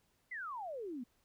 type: exponential sweep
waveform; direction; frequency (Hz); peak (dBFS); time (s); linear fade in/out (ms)
sine; down; 2093 to 227.7; -40; 0.31-1.04; 10
effects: pink hiss -75 dBFS RMS until 1.24 s